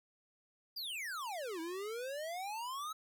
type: exponential two-way sweep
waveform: square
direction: down then up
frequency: 4978 to 318.4 to 1308 Hz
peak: -40 dBFS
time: 0.76-2.93 s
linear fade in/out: 10 ms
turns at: 1.6 s
effects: none